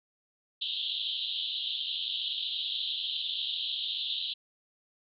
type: band-pass noise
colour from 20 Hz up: pink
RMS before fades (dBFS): -34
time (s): 0.61-4.34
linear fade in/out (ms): 10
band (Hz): 3000 to 4000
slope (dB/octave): 96
effects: none